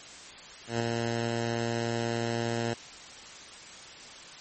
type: tone with ADSR envelope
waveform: 10% pulse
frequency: 116.54 Hz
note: A#2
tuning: in tune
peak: -17 dBFS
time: 0.67-2.74 s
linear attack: 130 ms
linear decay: 8 ms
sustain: -3 dB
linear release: 7 ms
effects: white hiss -46 dBFS RMS until 4.4 s + MP3 32 kbps